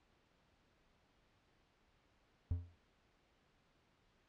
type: tone with exponential decay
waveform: triangle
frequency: 86.7 Hz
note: F2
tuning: 12 cents flat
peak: -29 dBFS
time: 2.51-2.76 s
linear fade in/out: 0 ms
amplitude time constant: 53 ms
effects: pink hiss -74 dBFS RMS until 4.28 s + low-pass 4000 Hz 12 dB/octave